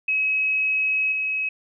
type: tone with level steps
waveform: sine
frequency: 2557 Hz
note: D#7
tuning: 47 cents sharp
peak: -19 / -22 dBFS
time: 0.08-1.49 s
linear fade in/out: 5 ms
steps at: 1.12 s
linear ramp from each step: 2 ms
effects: none